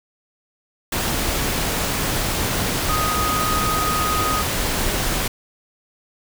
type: tone in noise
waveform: sine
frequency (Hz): 1249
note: D#6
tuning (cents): +6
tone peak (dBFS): -21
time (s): 2.89-4.42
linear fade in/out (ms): 5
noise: pink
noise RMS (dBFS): -22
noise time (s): 0.92-5.28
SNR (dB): -2
effects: none